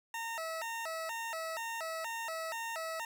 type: tone with vibrato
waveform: 20% pulse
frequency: 771 Hz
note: G5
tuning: 29 cents flat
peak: -32 dBFS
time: 0.14-3.05 s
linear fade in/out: 2 ms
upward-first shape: square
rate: 2.1 Hz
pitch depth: 300 cents each way
effects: none